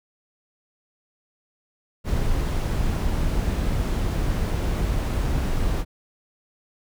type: noise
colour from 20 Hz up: brown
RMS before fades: -23 dBFS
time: 2.04-5.85 s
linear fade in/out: 50 ms
effects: none